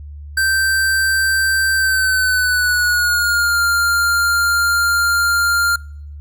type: tone with pitch glide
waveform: square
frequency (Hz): 1560 to 1397.9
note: G6 to F6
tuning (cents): -9 to +1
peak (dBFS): -14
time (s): 0.37-5.76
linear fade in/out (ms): 5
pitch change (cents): -190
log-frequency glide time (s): 1.75-3.61
effects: noise-tail reverb RT60 0.7 s tail -26 dB re dry + added 73 Hz sine -30 dBFS peak until 6.2 s